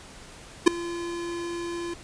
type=tone with ADSR envelope; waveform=square; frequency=343.1 Hz; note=F4; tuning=31 cents flat; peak=-9 dBFS; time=0.66-1.94 s; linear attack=16 ms; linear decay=4 ms; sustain=-22 dB; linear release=6 ms; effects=pink hiss -46 dBFS RMS until 2.03 s + resampled to 22050 Hz